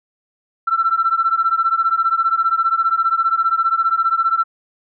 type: beating tone pair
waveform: sine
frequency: 1336 / 1351 Hz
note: E6 / E6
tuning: +23 / +42 cents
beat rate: 15 Hz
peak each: -16 / -17 dBFS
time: 0.67-4.44 s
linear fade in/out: 10 ms
effects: tanh soft clip ceiling -6 dBFS